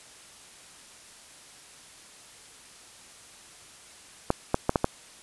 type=clicks; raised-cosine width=1 ms; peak=-7 dBFS; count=5; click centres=4.304 / 4.544 / 4.694 / 4.758 / 4.844 s; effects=white hiss -50 dBFS RMS until 5.22 s + resampled to 24000 Hz